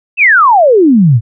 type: exponential sweep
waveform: sine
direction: down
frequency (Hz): 2730 to 103.7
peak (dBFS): -3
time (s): 0.17-1.21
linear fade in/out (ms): 50
effects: none